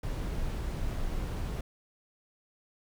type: noise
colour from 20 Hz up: brown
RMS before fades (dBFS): -33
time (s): 0.03-1.61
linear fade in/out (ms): 5
effects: none